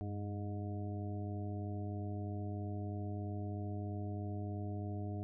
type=harmonic tone with a mistuned harmonic; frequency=103.1 Hz; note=G#2; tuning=12 cents flat; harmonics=1 / 2 / 3 / 4 / 6 / 7; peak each=-39 / -46 / -47 / -51 / -53 / -52 dBFS; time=0.01-5.23 s; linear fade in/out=0 ms; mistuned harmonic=1; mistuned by=-82 cents; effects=none